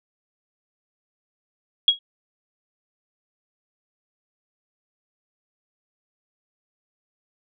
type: tone with exponential decay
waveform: sine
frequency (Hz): 3308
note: G#7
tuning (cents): -8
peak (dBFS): -8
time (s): 1.88-1.99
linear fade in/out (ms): 2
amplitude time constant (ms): 23
effects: none